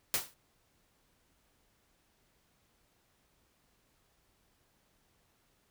white noise with exponential decay, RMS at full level -27 dBFS, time 0.14-0.34 s, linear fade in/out 0 ms, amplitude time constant 42 ms, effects pink hiss -72 dBFS RMS until 5.7 s

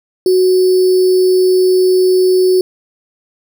sine tone with sample-and-hold, 370 Hz, F#4, in tune, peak -7 dBFS, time 0.26-2.61 s, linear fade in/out 2 ms, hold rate 4900 Hz, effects none

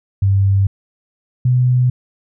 sine tone pair in turn, 98 / 125.55 Hz, G2 / B2, 0 / +29 cents, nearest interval major third, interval 429 cents, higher second, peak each -10 dBFS, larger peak neither, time 0.22-0.67 / 1.45-1.9 s, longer neither, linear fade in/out 5 ms, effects none

